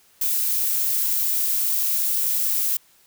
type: noise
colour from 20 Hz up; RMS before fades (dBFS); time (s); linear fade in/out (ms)
violet; -22; 0.21-2.77; 5
effects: white hiss -57 dBFS RMS until 3.06 s